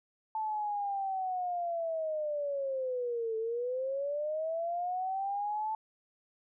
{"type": "linear two-way sweep", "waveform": "sine", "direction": "down then up", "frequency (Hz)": [880, 440, 880], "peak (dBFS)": -31, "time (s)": [0.35, 5.75], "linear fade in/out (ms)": 2, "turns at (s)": 3.37, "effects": []}